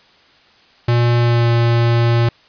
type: tone with pitch glide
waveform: square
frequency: 119.3 to 117.59 Hz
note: A#2 to A#2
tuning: +41 to +16 cents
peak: -12 dBFS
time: 0.88-2.29 s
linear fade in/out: 5 ms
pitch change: -25 cents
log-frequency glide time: 1.19-1.5 s
effects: white hiss -50 dBFS RMS until 2.48 s + resampled to 11025 Hz